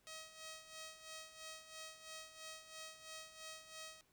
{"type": "tone with tremolo", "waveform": "5% pulse", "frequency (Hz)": 635, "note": "D#5", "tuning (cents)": 35, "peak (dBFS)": -37, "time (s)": [0.07, 4.01], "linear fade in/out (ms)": 0, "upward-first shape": "sine", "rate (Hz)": 3, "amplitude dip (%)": 70, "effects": ["pink hiss -75 dBFS RMS until 4.12 s"]}